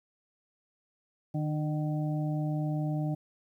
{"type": "harmonic tone with a mistuned harmonic", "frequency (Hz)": 152.5, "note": "D#3", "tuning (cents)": -34, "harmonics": [1, 2, 4, 5], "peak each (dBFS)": [-29, -35, -41, -43], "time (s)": [1.34, 3.15], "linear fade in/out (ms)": 10, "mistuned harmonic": 2, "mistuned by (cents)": -24, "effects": ["11-bit"]}